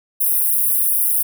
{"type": "high-pass noise", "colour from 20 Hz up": "white", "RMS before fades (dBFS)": -17, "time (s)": [0.2, 1.23], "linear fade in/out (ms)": 10, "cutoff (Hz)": 9400, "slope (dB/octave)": 96, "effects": []}